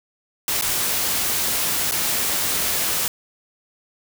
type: noise with dropouts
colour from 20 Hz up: white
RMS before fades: -22 dBFS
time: 0.48-3.08 s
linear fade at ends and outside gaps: 1 ms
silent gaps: 0.612-0.622 / 1.912-1.92 s
effects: none